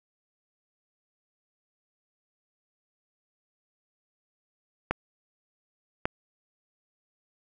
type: clicks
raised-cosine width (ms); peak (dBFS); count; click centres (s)
0.5; -10; 2; 4.91 / 6.055
effects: none